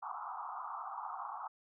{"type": "band-pass noise", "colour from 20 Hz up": "white", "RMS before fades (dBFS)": -43, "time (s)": [0.02, 1.48], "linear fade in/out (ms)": 10, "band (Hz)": [730, 1300], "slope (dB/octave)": 96, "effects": []}